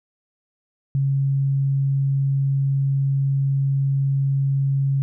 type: tone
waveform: sine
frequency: 137.3 Hz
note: C#3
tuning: 16 cents flat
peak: -17 dBFS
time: 0.95-5.02 s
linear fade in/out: 0 ms
effects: none